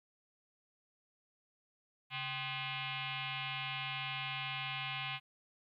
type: tone with frequency modulation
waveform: sine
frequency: 137.3 Hz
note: C#3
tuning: 16 cents flat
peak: -37 dBFS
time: 2.1-5.2 s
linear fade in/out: 50 ms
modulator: 457 Hz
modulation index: 7
effects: 13-bit